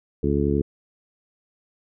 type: harmonic tone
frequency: 71.1 Hz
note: C#2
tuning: 45 cents sharp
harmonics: 1 / 2 / 3 / 4 / 5 / 6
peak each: -26 / -26 / -26 / -26 / -26 / -26 dBFS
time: 0.23-0.62 s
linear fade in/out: 5 ms
effects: none